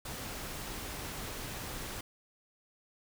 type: noise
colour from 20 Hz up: pink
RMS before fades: -41 dBFS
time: 0.05-2.01 s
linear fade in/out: 5 ms
effects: none